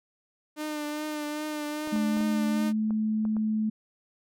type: tone with vibrato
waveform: sawtooth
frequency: 301.1 Hz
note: D4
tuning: 43 cents sharp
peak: -27 dBFS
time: 0.56-2.73 s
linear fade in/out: 50 ms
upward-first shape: triangle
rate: 2.5 Hz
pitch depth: 32 cents each way
type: clicks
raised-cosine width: 1 ms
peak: -28 dBFS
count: 7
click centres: 1.874 / 1.961 / 2.17 / 2.208 / 2.907 / 3.252 / 3.367 s
type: tone with pitch glide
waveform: sine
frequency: 215 to 216.6 Hz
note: A3 to A3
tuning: -40 to -27 cents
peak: -24 dBFS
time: 1.92-3.7 s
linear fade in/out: 10 ms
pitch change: +13 cents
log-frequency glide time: 2.07-2.61 s
effects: none